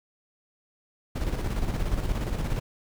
brown noise with tremolo, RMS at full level -26 dBFS, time 1.15-2.6 s, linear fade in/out 10 ms, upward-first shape square, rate 17 Hz, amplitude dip 45%, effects none

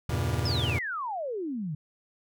45% pulse chord, E diminished seventh, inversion none, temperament just, 82.41 / 98.89 / 118.67 / 142.4 Hz, E2 / G2 / Bb2 / Db3, 0 / +16 / +31 / +47 cents, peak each -31 / -33 / -30 / -35 dBFS, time 0.09-0.79 s, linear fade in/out 5 ms
sine exponential sweep, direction down, 5410 to 141.4 Hz, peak -30 dBFS, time 0.45-1.75 s, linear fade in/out 5 ms
effects none

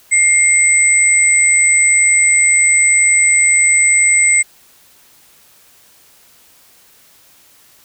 sine tone pair together, 2124 / 8019 Hz, C7 / B8, +25 / +25 cents, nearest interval octave + major seventh, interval 2300 cents, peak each -11 dBFS, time 0.11-4.43 s, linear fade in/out 20 ms, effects white hiss -48 dBFS RMS until 7.84 s

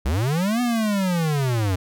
square linear two-way sweep, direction up then down, 57.3 to 248.3 to 88.8 Hz, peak -20 dBFS, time 0.05-1.76 s, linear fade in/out 10 ms, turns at 0.61 s, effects none

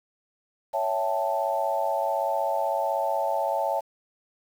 sine chord, A dominant seventh, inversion first, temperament equal with one note detuned, 557.9 / 659.3 / 784 / 880 Hz, C#5 / E5 / G5 / A5, +11 / 0 / 0 / 0 cents, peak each -29 / -28 / -31 / -28 dBFS, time 0.73-3.81 s, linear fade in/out 20 ms, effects 8-bit

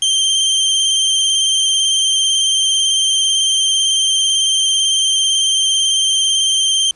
sawtooth tone with vibrato, 3146 Hz, G7, 6 cents sharp, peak -9 dBFS, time 0.02-6.91 s, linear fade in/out 2 ms, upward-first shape triangle, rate 18 Hz, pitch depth 30 cents each way, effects pink hiss -52 dBFS RMS until 6.95 s + resampled to 24000 Hz

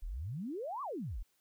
sine exponential two-way sweep, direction up then down, 32.7 to 1200 to 32.7 Hz, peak -37 dBFS, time 0.02-1.23 s, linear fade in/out 10 ms, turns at 0.82 s, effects white hiss -75 dBFS RMS until 1.4 s

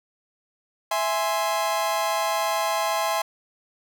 40% pulse chord, E augmented, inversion none, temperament equal, 659.3 / 830.6 / 1046.5 Hz, E5 / G#5 / B#5, 0 / 0 / 0 cents, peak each -26 dBFS, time 0.91-3.22 s, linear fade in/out 5 ms, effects none

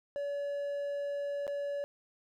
triangle tone with dropouts, 570 Hz, C#5, 48 cents sharp, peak -31 dBFS, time 0.16-1.84 s, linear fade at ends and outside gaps 0 ms, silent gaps 1.468-1.478 s, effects none

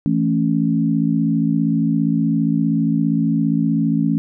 sine chord, A major, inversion second, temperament equal, 164.81 / 220 / 277.2 Hz, E3 / A3 / C#4, 0 / 0 / 0 cents, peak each -19 dBFS, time 0.06-4.18 s, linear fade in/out 0 ms, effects none

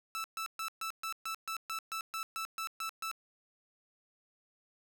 sawtooth tone bursts, 1318.5 Hz, E6, in tune, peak -32 dBFS, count 14, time 0.15-3.114 s, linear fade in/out 0 ms, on 91 ms, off 130 ms, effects none

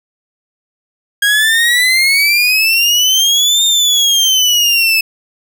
30% pulse exponential two-way sweep, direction up then down, 1627 to 3659 to 2599 Hz, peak -6 dBFS, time 1.22-5.01 s, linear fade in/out 5 ms, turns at 3.64 s, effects none

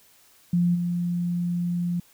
sine tone with level steps, 174.61 Hz, F3, in tune, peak -18 / -23 dBFS, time 0.53-2 s, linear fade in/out 5 ms, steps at 0.74 s, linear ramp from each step 20 ms, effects white hiss -57 dBFS RMS until 2.13 s

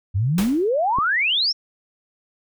sine exponential sweep, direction up, 89 to 5630 Hz, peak -17 dBFS, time 0.14-1.53 s, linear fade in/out 20 ms
pink noise with exponential decay, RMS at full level -24 dBFS, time 0.38-0.69 s, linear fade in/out 2 ms, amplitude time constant 67 ms
click, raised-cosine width 3 ms, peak -16 dBFS, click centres 0.986 s
effects none

